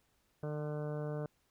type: harmonic tone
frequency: 149.9 Hz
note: D3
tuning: 36 cents sharp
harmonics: 1 / 2 / 3 / 4 / 5 / 6 / 7 / 8 / 9 / 10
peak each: -38 / -47 / -42 / -44 / -54 / -59 / -57 / -57 / -60 / -57 dBFS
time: 0.43-1.26 s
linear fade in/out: 2 ms
effects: pink hiss -75 dBFS RMS until 1.5 s